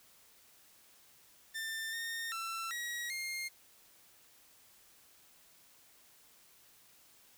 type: tone with pitch steps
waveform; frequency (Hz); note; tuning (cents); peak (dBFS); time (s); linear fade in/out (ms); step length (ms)
sawtooth; 1790 / 1834 / 1341 / 1909 / 2126; A6 / A#6 / E6 / A#6 / C7; +29 / -29 / +29 / +41 / +27; -34; 1.54-3.49; 20; 390
effects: white hiss -63 dBFS RMS until 7.37 s